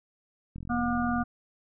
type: click train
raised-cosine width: 5 ms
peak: -28 dBFS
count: 30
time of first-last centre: 0.56-1.23 s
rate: 43.3 Hz
type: harmonic tone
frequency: 240.1 Hz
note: B3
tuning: 49 cents flat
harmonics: 1 / 3 / 5 / 6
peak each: -27 / -32 / -34 / -35 dBFS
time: 0.69-1.24 s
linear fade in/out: 20 ms
effects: none